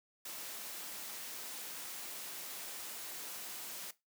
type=noise; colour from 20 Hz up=white; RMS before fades=-45 dBFS; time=0.25-3.91 s; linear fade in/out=5 ms; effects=noise-tail reverb RT60 0.2 s tail -17 dB re dry + high-pass 200 Hz 12 dB/octave